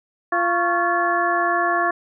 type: harmonic tone with a mistuned harmonic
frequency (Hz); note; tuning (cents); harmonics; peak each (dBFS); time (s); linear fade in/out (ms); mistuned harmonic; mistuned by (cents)
345.8; F4; -17; 1 / 2 / 3 / 4 / 5; -26 / -22 / -22 / -28 / -23; 0.32-1.91; 5; 3; +110
effects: none